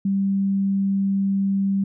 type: tone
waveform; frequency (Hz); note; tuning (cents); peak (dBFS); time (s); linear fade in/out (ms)
sine; 196; G3; 0; -18; 0.05-1.84; 5
effects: none